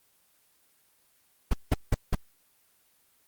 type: noise bursts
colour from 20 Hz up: brown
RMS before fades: -21 dBFS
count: 4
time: 1.51-2.15 s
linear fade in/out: 5 ms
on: 25 ms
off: 180 ms
effects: white hiss -66 dBFS RMS until 3.27 s + Opus 24 kbps

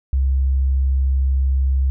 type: tone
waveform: sine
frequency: 66.7 Hz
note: C2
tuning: 34 cents sharp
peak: -14 dBFS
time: 0.13-1.9 s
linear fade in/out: 0 ms
effects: none

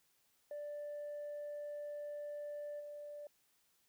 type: tone with level steps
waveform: sine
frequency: 587.3 Hz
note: D5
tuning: in tune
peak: -40 / -45 dBFS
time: 0.51-3.27 s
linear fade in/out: 2 ms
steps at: 2.79 s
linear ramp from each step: 20 ms
effects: tanh soft clip ceiling -40 dBFS + white hiss -75 dBFS RMS until 3.88 s

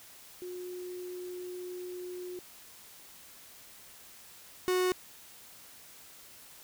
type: tone pair in turn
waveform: sine / 45% pulse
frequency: 360.7 / 366.6 Hz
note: F#4 / F#4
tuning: -44 / -16 cents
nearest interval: unison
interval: 28 cents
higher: second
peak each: -38 / -26 dBFS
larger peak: second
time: 0.42-2.39 / 4.68-4.92 s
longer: first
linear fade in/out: 0 ms
effects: white hiss -53 dBFS RMS until 6.63 s

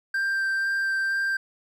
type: tone with vibrato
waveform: triangle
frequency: 1576 Hz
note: G6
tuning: 9 cents sharp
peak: -21 dBFS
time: 0.14-1.37 s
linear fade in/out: 5 ms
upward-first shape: sine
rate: 2.1 Hz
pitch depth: 9 cents each way
effects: none

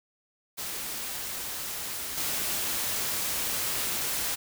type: noise with level steps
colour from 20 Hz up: white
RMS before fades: -35 / -30 dBFS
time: 0.57-4.36 s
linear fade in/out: 20 ms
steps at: 2.17 s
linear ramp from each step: 10 ms
effects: none

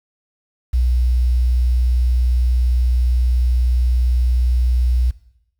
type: tone with quantisation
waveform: sine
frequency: 61.4 Hz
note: B1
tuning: 9 cents flat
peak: -13 dBFS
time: 0.73-5.11 s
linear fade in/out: 10 ms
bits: 7
effects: noise-tail reverb RT60 0.8 s tail -18 dB re dry

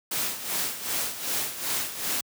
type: noise with tremolo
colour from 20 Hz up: white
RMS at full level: -27 dBFS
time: 0.11-2.21 s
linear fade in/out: 5 ms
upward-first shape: sine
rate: 2.6 Hz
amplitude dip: 70%
effects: high-pass 100 Hz 12 dB/octave

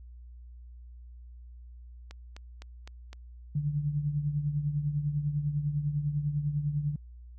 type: click train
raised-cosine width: 0.2 ms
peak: -28 dBFS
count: 5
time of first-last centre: 2.11-3.13 s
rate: 3.92 Hz
type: tone with tremolo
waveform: sine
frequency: 146.83 Hz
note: D3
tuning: in tune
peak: -24 dBFS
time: 3.55-6.96 s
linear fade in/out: 5 ms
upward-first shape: triangle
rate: 10 Hz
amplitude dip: 70%
effects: added 60 Hz sine -45 dBFS peak until 7.38 s

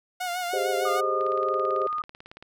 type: tone with vibrato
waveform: sawtooth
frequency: 715 Hz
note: F5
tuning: 41 cents sharp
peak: -24 dBFS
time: 0.2-1.01 s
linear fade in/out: 10 ms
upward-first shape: sine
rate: 6.6 Hz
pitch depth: 52 cents each way
type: chord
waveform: sine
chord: Ab major seventh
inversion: third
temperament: equal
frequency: 392 / 415.3 / 523.3 / 622.3 Hz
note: G4 / Ab4 / C5 / Eb5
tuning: 0 / 0 / 0 / 0 cents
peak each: -29 / -33 / -29 / -31 dBFS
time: 0.53-1.87 s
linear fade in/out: 5 ms
type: tone with pitch glide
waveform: sine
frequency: 1219 to 1227.5 Hz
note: D#6 to D#6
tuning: -36 to -24 cents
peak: -26 dBFS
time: 0.85-2.02 s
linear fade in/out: 5 ms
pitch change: +12 cents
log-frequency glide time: 1.15-1.45 s
type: click train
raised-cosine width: 0.3 ms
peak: -28 dBFS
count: 23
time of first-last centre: 1.21-2.425 s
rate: 18.1 Hz
effects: none

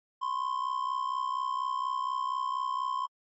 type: ring-modulated tone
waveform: triangle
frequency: 1046.5 Hz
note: C6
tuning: in tune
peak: -24 dBFS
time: 0.21-3.07 s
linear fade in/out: 20 ms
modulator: 32.1 Hz
effects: MP3 32 kbps

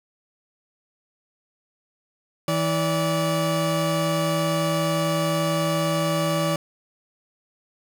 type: tone pair together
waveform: 30% pulse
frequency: 162.02 / 577 Hz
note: E3 / D5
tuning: -30 / -31 cents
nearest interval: octave + minor seventh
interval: 2199 cents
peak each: -21 dBFS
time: 2.48-6.56 s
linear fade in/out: 2 ms
effects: none

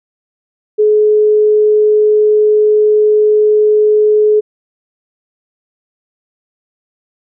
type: tone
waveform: sine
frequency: 424.6 Hz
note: G#4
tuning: 38 cents sharp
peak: -6 dBFS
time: 0.78-4.41 s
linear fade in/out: 20 ms
effects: none

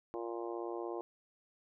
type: harmonic tone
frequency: 116.54 Hz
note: A#2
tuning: in tune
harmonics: 3 / 4 / 5 / 6 / 7 / 8 / 9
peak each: -40 / -44 / -47 / -48 / -49 / -53 / -50 dBFS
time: 0.14-1.01 s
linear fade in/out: 0 ms
effects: none

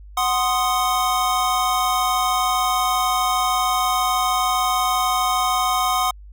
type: chord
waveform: square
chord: C diminished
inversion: second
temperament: equal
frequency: 740 / 1046.5 / 1244.5 Hz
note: Gb5 / C6 / Eb6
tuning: 0 / 0 / 0 cents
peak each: -23 dBFS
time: 0.17-6.11 s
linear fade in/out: 5 ms
effects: added 50 Hz sine -38 dBFS peak until 6.32 s

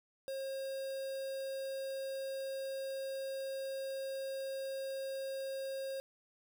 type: tone with quantisation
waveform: triangle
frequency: 538 Hz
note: C5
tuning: 48 cents sharp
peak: -36 dBFS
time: 0.28-6 s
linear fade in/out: 0 ms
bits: 8
effects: none

